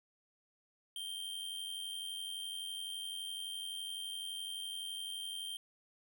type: tone with amplitude modulation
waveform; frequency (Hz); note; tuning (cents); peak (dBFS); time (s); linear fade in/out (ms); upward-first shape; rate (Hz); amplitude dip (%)
square; 3163; G7; +15; -38; 0.96-5.57; 2; sine; 91.8; 60
effects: none